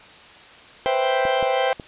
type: chord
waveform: 40% pulse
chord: C major seventh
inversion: third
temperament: equal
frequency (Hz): 493.9 / 523.3 / 659.3 / 784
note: B4 / C5 / E5 / G5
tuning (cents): 0 / 0 / 0 / 0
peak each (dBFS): -27 / -21 / -26 / -22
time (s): 0.86-1.73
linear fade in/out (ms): 0
type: clicks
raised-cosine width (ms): 2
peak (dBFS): -19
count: 3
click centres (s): 1.253 / 1.427 / 1.798
effects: white hiss -45 dBFS RMS until 1.87 s + resampled to 8000 Hz